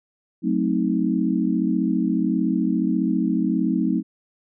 sine chord, F# diminished seventh, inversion none, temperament equal with one note detuned, 185 / 220 / 261.6 / 315.8 Hz, F#3 / A3 / C4 / Eb4, 0 / 0 / 0 / +26 cents, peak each -24 dBFS, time 0.42-4.03 s, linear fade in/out 50 ms, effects none

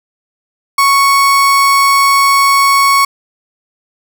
35% pulse tone, 1108.7 Hz, C#6, in tune, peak -5 dBFS, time 0.78-3.05 s, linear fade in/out 5 ms, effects none

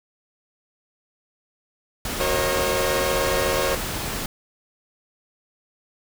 pink noise, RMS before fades -28 dBFS, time 2.05-4.26 s, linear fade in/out 2 ms
sawtooth chord, D# minor seventh, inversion first, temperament equal with one note detuned, 370 / 466.2 / 541.4 / 622.3 Hz, F#4 / A#4 / C#5 / D#5, 0 / 0 / -41 / 0 cents, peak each -25 / -24 / -20 / -26 dBFS, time 2.2-3.75 s, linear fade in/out 2 ms
effects none

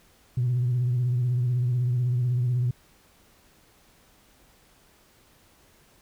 sine tone with vibrato, 123.47 Hz, B2, in tune, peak -20 dBFS, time 0.37-2.71 s, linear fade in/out 5 ms, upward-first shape triangle, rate 16 Hz, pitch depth 66 cents each way, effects tanh soft clip ceiling -18 dBFS + pink hiss -59 dBFS RMS until 6.01 s

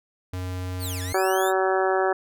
square tone, 91.5 Hz, F#2, 19 cents flat, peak -29 dBFS, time 0.33-1.13 s, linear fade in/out 5 ms
10% pulse linear two-way sweep, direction down then up, 4824 to 1671 to 3833 Hz, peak -25 dBFS, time 0.79-1.53 s, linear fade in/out 50 ms, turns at 1.02 s
harmonic tone, 189.3 Hz, F#3, 40 cents sharp, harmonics 2 / 3 / 4 / 5 / 6 / 7 / 8 / 9, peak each -23 / -27 / -25 / -32 / -34 / -31 / -34 / -31 dBFS, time 1.14-2.13 s, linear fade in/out 5 ms
effects none

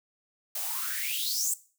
blue noise with high-pass filter sweep, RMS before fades -31 dBFS, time 0.55-1.54 s, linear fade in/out 5 ms, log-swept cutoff 590 to 8100 Hz, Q 7.8, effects noise-tail reverb RT60 0.4 s tail -18 dB re dry

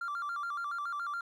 triangle tone with vibrato, 1272 Hz, D#6, 38 cents sharp, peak -31 dBFS, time 0.01-1.21 s, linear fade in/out 5 ms, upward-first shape square, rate 7.1 Hz, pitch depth 150 cents each way, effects tanh soft clip ceiling -29 dBFS

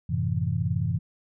sine chord, F# half-diminished seventh, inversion none, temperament equal, 92.5 / 110 / 130.81 / 164.81 Hz, F#2 / A2 / C3 / E3, 0 / 0 / 0 / 0 cents, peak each -29 dBFS, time 0.09-0.99 s, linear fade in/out 10 ms, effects none

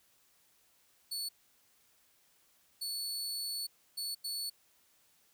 sawtooth tone bursts at uneven times, 4435 Hz, C#8, in tune, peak -33 dBFS, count 4, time 1.11-1.29 / 2.81-3.67 / 3.97-4.15 / 4.24-4.5 s, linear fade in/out 10 ms, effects white hiss -69 dBFS RMS until 5.33 s

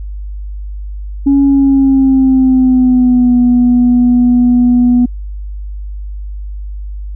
sine tone with pitch glide, 278.1 to 244.9 Hz, C#4 to B3, +6 to -14 cents, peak -4 dBFS, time 1.26-5.06 s, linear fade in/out 10 ms, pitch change -220 cents, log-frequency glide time 1.43-3.36 s, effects tanh soft clip ceiling -2 dBFS + added 50 Hz sine -20 dBFS peak until 7.15 s

